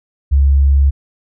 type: tone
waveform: sine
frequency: 69.3 Hz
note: C#2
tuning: in tune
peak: -7 dBFS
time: 0.31-0.91 s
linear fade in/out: 20 ms
effects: none